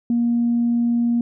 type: tone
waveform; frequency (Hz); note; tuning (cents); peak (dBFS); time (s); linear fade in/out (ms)
sine; 236.5; A#3; +25; -15; 0.1-1.21; 2
effects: tanh soft clip ceiling -11 dBFS